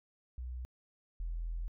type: tone pair in turn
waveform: sine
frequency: 62 / 41.74 Hz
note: B1 / E1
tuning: +7 / +22 cents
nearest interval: perfect fifth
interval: 685 cents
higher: first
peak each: -38 / -34 dBFS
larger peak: second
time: 0.38-0.65 / 1.2-1.68 s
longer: second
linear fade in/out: 0 ms
effects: tanh soft clip ceiling -30 dBFS